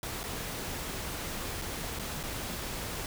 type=noise with dropouts; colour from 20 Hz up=pink; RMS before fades=-37 dBFS; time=0.03-3.06 s; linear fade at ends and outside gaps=1 ms; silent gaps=0.232-0.238 / 1.616-1.62 / 1.989-1.995 / 2.231-2.236 s; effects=none